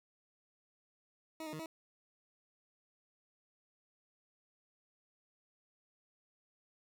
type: tone with pitch steps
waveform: 20% pulse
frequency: 318.7 / 308 / 155.5 / 322.4 Hz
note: D#4 / D#4 / D#3 / E4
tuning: +42 / -17 / -1 / -38 cents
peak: -37 dBFS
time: 1.4-1.66 s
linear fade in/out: 2 ms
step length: 65 ms
effects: none